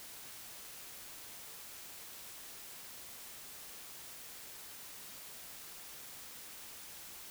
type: silence
effects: white hiss -50 dBFS RMS until 7.3 s